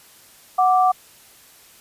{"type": "tone pair together", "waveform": "sine", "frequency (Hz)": [738.9, 1173], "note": ["F#5", "D6"], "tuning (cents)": [-3, -2], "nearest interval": "minor sixth", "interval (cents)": 801, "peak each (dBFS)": [-14, -19], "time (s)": [0.58, 0.92], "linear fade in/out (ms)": 10, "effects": ["white hiss -49 dBFS RMS until 1.8 s", "resampled to 32000 Hz"]}